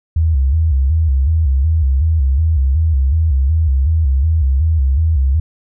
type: tone with vibrato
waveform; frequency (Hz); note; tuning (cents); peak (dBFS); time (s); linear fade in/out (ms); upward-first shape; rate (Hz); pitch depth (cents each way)
sine; 73.42; D2; 0; -10; 0.16-5.4; 5; square; 2.7; 160
effects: none